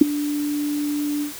sine tone with ADSR envelope, 293.2 Hz, D4, 3 cents flat, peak -3 dBFS, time 0.01-1.33 s, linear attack 6 ms, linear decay 13 ms, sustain -18 dB, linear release 110 ms, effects white hiss -36 dBFS RMS until 1.39 s

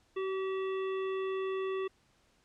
harmonic tone with a mistuned harmonic, 381.8 Hz, G4, 46 cents flat, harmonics 1 / 3 / 5 / 7 / 9, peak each -32 / -42 / -48 / -49 / -54 dBFS, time 0.16-1.88 s, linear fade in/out 10 ms, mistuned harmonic 5, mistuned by +23 cents, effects pink hiss -69 dBFS RMS until 2.44 s + low-pass 8000 Hz 12 dB/octave

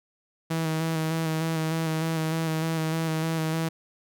sawtooth tone with vibrato, 160.8 Hz, E3, 43 cents flat, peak -21 dBFS, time 0.5-3.69 s, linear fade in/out 10 ms, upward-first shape square, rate 3.3 Hz, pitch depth 21 cents each way, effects none

